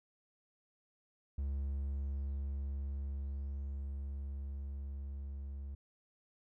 triangle tone with level ramp, 69.3 Hz, C#2, in tune, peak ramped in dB -32 to -39 dBFS, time 1.38-5.75 s, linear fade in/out 5 ms, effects none

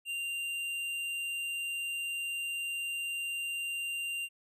triangle tone with hard clipping, 2782 Hz, F7, 7 cents flat, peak -35 dBFS, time 0.05-4.29 s, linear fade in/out 50 ms, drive 12 dB, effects none

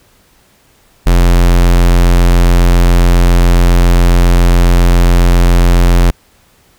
square tone, 43.65 Hz, F1, in tune, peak -5 dBFS, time 1.06-6.11 s, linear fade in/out 10 ms, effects pink hiss -49 dBFS RMS until 6.78 s

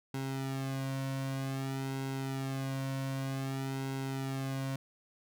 sawtooth tone with flanger, 134.5 Hz, C3, 48 cents sharp, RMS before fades -36 dBFS, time 0.14-4.76 s, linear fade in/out 2 ms, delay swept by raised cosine 1.7 to 2.42 ms, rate 0.53 Hz, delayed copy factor -0.95, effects none

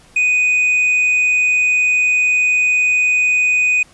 triangle tone, 2489 Hz, D#7, in tune, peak -10 dBFS, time 0.16-3.83 s, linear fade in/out 5 ms, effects pink hiss -48 dBFS RMS until 3.93 s + resampled to 24000 Hz

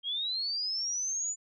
sine linear sweep, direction up, 3188 to 7040 Hz, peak -30 dBFS, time 0.03-1.36 s, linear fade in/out 50 ms, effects none

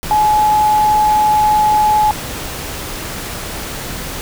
sine tone in noise, 849 Hz, G#5, 38 cents sharp, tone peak -9 dBFS, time 0.11-2.11 s, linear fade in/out 0 ms, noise pink, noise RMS -25 dBFS, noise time 0.03-4.21 s, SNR +13 dB, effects none

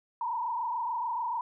sine tone with frequency modulation, 950 Hz, A#5, 33 cents sharp, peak -29 dBFS, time 0.21-1.41 s, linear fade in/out 2 ms, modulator 26.9 Hz, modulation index 1.9, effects none

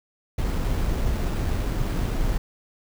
brown noise with sample-and-hold, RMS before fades -24 dBFS, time 0.38-2.38 s, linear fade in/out 5 ms, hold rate 6300 Hz, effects none

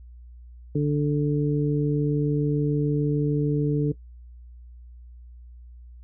harmonic tone, 146.83 Hz, D3, in tune, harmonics 1 / 2 / 3, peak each -22 / -25 / -27 dBFS, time 0.75-3.92 s, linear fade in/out 5 ms, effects noise-tail reverb RT60 0.1 s tail -18 dB re dry + added 60 Hz sine -42 dBFS peak until 6.03 s

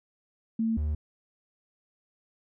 sine / triangle tone pair in turn, 224.9 / 75.33 Hz, A3 / D2, +38 / +45 cents, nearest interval octave + perfect fifth, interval 1893 cents, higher first, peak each -24 dBFS, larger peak neither, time 0.59-0.77 / 0.77-0.95 s, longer neither, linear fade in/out 5 ms, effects none

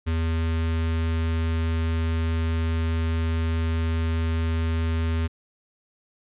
square tone with notch filter, 81.6 Hz, E2, 17 cents flat, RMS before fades -24 dBFS, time 0.06-5.28 s, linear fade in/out 20 ms, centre 690 Hz, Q 1.3, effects resampled to 8000 Hz

